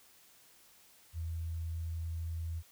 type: tone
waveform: sine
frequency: 82.41 Hz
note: E2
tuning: in tune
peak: -35 dBFS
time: 1.13-2.63 s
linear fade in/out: 50 ms
effects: white hiss -62 dBFS RMS until 2.71 s